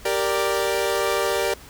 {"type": "chord", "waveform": "sawtooth", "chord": "G minor", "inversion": "none", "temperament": "equal", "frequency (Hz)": [392, 466.2, 587.3], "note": ["G4", "Bb4", "D5"], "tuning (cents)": [0, 0, 0], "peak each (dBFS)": -21, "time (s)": [0.05, 1.54], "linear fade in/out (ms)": 5, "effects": ["added 60 Hz sine -47 dBFS peak until 1.69 s", "pink hiss -45 dBFS RMS until 1.69 s"]}